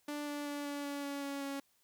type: tone with pitch steps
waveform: sawtooth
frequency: 293.7 / 291.3 / 289 / 286.7 / 284.4 / 282.1 / 279.8 / 277.5 Hz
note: D4 / D4 / D4 / D4 / C#4 / C#4 / C#4 / C#4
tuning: 0 / -14 / -28 / -42 / +45 / +30 / +16 / +2 cents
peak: -34 dBFS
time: 0.08-1.6 s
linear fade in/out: 5 ms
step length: 190 ms
effects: white hiss -73 dBFS RMS until 1.83 s